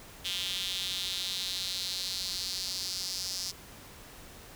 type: tone with high-pass filter sweep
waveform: square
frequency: 93 Hz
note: F#2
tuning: 9 cents sharp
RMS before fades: -35 dBFS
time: 0.24-3.52 s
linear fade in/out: 20 ms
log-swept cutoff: 3300 to 5100 Hz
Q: 4.2
effects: pink hiss -50 dBFS RMS until 4.55 s